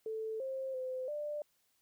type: tone with pitch steps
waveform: sine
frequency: 440.6 / 530 / 514 / 593 Hz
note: A4 / C5 / C5 / D5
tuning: +2 / +22 / -31 / +17 cents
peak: -36 dBFS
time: 0.06-1.42 s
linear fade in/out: 2 ms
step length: 340 ms
effects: white hiss -75 dBFS RMS until 1.81 s